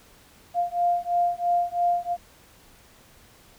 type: beating tone pair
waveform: sine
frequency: 698.5 / 701.5 Hz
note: F5 / F5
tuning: 0 / +8 cents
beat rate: 3 Hz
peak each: -24 dBFS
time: 0.54-2.17 s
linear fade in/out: 50 ms
effects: pink hiss -54 dBFS RMS until 3.58 s